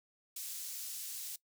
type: high-pass noise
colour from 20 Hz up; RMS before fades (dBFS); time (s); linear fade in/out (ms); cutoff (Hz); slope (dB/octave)
pink; -43; 0.36-1.36; 5; 6000; 12
effects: noise-tail reverb RT60 0.1 s tail -20 dB re dry